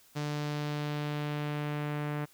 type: tone with low-pass filter sweep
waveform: sawtooth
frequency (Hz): 148.1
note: D3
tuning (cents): +15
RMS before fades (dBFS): -34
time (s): 0.15-2.26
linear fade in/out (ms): 20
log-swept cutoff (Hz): 5900 to 2000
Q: 1.2
effects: white hiss -61 dBFS RMS until 2.33 s